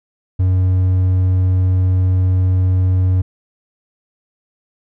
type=tone; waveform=triangle; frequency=92.5 Hz; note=F#2; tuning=in tune; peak=-9 dBFS; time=0.39-3.22 s; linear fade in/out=10 ms; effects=none